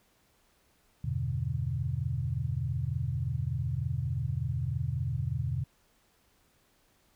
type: chord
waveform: sine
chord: E minor seventh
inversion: none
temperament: equal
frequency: 82.41 / 98 / 123.47 / 146.83 Hz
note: E2 / G2 / B2 / D3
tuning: 0 / 0 / 0 / 0 cents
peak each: -36 / -37 / -32 / -35 dBFS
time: 1.04-5.64 s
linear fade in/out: 5 ms
effects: pink hiss -68 dBFS RMS until 7.15 s

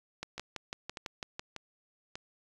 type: two click trains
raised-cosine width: 0.2 ms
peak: -20 / -23 dBFS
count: 8 / 4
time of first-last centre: 0.23-1.395 / 0.38-2.155 s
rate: 6.01 / 1.69 Hz
effects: resampled to 24000 Hz

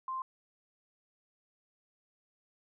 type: tone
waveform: sine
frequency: 1046.5 Hz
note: C6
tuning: in tune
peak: -34 dBFS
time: 0.08-0.22 s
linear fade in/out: 2 ms
effects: none

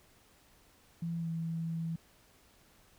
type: tone with pitch glide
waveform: sine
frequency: 167.9 to 164.54 Hz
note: E3 to E3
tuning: +32 to -3 cents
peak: -33 dBFS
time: 1.02-1.96 s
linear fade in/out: 5 ms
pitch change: -35 cents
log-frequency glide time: 1.18-1.28 s
effects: pink hiss -64 dBFS RMS until 2.98 s

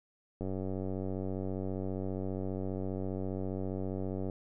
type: click train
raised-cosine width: 2 ms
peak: -24 dBFS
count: 370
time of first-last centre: 0.41-4.298 s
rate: 94.9 Hz
effects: none

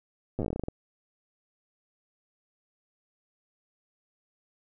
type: slowing click train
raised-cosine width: 2 ms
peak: -18 dBFS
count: 14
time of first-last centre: 0.39-0.684 s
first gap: 8 ms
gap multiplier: 1.16
effects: none

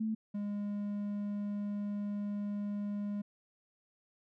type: tone pair in turn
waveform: sine / triangle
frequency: 219.2 / 204.9 Hz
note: A3 / G#3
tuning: -6 / -23 cents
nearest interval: minor second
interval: 117 cents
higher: first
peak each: -31 / -32 dBFS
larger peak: first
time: 0-0.15 / 0.34-3.22 s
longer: second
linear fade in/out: 10 ms
effects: none

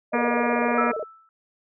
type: tone with vibrato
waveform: sine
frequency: 528 Hz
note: C5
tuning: 16 cents sharp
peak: -27 dBFS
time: 0.12-1.04 s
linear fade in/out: 10 ms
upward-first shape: square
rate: 16 Hz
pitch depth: 280 cents each way
type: harmonic tone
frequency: 239.3 Hz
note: A#3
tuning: 46 cents sharp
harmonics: 1 / 2 / 3 / 4 / 5 / 6 / 7 / 8 / 9 / 10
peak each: -25 / -28 / -29 / -29 / -31 / -35 / -32 / -37 / -36 / -33 dBFS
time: 0.13-0.92 s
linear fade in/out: 10 ms
type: tone with exponential decay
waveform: sine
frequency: 1318.5 Hz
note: E6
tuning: in tune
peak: -19 dBFS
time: 0.78-1.29 s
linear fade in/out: 1 ms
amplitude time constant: 110 ms
effects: none

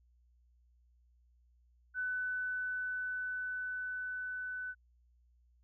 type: tone with level ramp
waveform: sine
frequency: 1500 Hz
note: F#6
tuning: 23 cents sharp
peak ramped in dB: -33 to -38 dBFS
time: 1.94-4.75 s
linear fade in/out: 50 ms
effects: added 60 Hz sine -65 dBFS peak until 5.63 s

